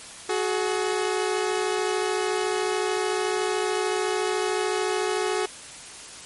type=tone pair together; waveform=sawtooth; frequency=370 / 423.7 Hz; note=F#4 / G#4; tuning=0 / +35 cents; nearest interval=major second; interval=235 cents; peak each=-22 dBFS; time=0.29-5.46 s; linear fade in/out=5 ms; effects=white hiss -41 dBFS RMS until 6.25 s + MP3 48 kbps